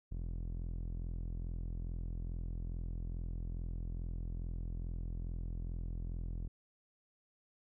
sawtooth tone with low-pass filter, 42.36 Hz, E1, 48 cents sharp, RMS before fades -40 dBFS, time 0.11-6.48 s, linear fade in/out 10 ms, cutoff 230 Hz, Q 0.54, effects none

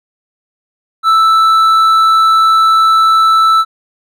sine tone with hard clipping, 1318.5 Hz, E6, in tune, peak -7 dBFS, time 1.03-3.65 s, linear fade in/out 50 ms, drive 5 dB, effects none

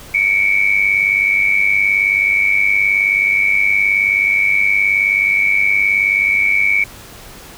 sine tone pair together, 2217 / 2316 Hz, C#7 / D7, 0 / -25 cents, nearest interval minor second, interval 75 cents, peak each -14 dBFS, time 0.14-6.84 s, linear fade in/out 5 ms, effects pink hiss -37 dBFS RMS until 7.57 s

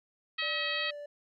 harmonic tone, 640 Hz, D#5, 49 cents sharp, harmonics 2 / 3 / 4 / 5 / 6 / 7, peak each -41 / -35 / -36 / -37 / -38 / -40 dBFS, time 0.38-0.91 s, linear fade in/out 10 ms
triangle tone with vibrato, 587.3 Hz, D5, in tune, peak -38 dBFS, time 0.42-1.06 s, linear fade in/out 5 ms, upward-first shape sine, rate 3 Hz, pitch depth 13 cents each way
effects none

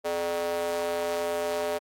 square tone with high-pass filter, 85.5 Hz, F2, 36 cents flat, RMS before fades -29 dBFS, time 0.04-1.79 s, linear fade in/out 20 ms, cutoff 520 Hz, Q 5.4, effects AAC 64 kbps

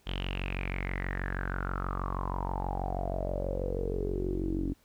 sawtooth tone with low-pass filter sweep, 46.25 Hz, F#1, in tune, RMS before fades -33 dBFS, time 0.06-4.74 s, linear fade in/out 20 ms, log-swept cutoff 3200 to 290 Hz, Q 9, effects pink hiss -66 dBFS RMS until 4.84 s

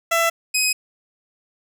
15% pulse tone pair in turn, 668 / 2522 Hz, E5 / D#7, +23 / +23 cents, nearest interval octave + major seventh, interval 2300 cents, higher second, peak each -10 dBFS, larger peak neither, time 0.11-0.3 / 0.54-0.73 s, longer neither, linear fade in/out 10 ms, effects none

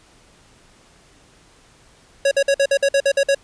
square tone bursts, 554.4 Hz, C#5, in tune, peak -14 dBFS, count 10, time 2.25-3.348 s, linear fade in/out 5 ms, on 63 ms, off 52 ms, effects pink hiss -52 dBFS RMS until 3.43 s + resampled to 22050 Hz

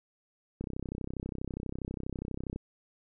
click train, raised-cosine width 3 ms, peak -23 dBFS, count 64, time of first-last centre 0.61-2.56 s, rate 32.3 Hz, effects none

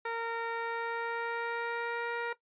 15% pulse tone with pitch glide, 460.9 to 470.9 Hz, A#4 to A#4, -20 to +18 cents, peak -26 dBFS, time 0.05-2.33 s, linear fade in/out 5 ms, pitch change +38 cents, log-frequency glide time 0.5-2.13 s, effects noise-tail reverb RT60 0.1 s tail -17 dB re dry + resampled to 8000 Hz

